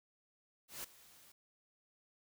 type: noise with ADSR envelope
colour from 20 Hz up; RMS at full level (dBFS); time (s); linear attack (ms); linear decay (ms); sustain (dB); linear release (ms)
white; -43; 0.68-1.32; 160; 7; -19; 4
effects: none